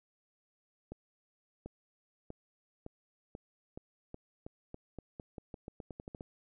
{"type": "accelerating click train", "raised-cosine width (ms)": 2, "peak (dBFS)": -30, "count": 20, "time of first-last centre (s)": [0.92, 6.209], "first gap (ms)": 740, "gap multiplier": 0.87, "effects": []}